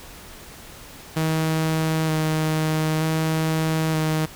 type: tone with vibrato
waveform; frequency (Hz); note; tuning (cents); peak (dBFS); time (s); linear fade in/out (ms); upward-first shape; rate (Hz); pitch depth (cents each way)
sawtooth; 157.9; D#3; +26; -16; 1.16-4.26; 10; square; 0.54; 13
effects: pink hiss -42 dBFS RMS until 4.35 s